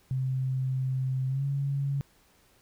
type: tone with pitch glide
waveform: sine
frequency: 130.81 to 139.39 Hz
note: C3 to C#3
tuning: 0 to +10 cents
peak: -26 dBFS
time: 0.11-2.01 s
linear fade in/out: 0 ms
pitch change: +110 cents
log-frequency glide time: 1.28-1.44 s
effects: pink hiss -63 dBFS RMS until 2.61 s